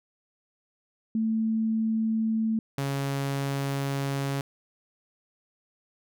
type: tone pair in turn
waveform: sine / sawtooth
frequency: 221.9 / 138.5 Hz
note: A3 / C#3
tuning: +15 / -1 cents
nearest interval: minor sixth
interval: 816 cents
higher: first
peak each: -23 dBFS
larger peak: neither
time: 1.15-2.59 / 2.78-4.41 s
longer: second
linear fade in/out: 2 ms
effects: none